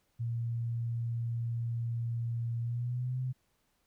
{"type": "tone with pitch glide", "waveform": "sine", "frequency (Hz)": [116.9, 128.22], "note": ["A#2", "C3"], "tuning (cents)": [5, -35], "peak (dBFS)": -31, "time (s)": [0.19, 3.33], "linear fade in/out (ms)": 20, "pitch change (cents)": 160, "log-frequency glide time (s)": [2.61, 3.2], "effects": ["pink hiss -75 dBFS RMS until 3.86 s"]}